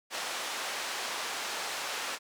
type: band-pass noise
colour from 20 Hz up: pink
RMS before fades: -36 dBFS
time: 0.1-2.19 s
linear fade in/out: 50 ms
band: 710 to 7500 Hz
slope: 12 dB/octave
effects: none